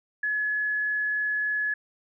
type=tone with frequency modulation; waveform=sine; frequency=1700 Hz; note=G#6; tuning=40 cents sharp; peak=-24 dBFS; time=0.23-1.74 s; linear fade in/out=5 ms; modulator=23.4 Hz; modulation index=0.22; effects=none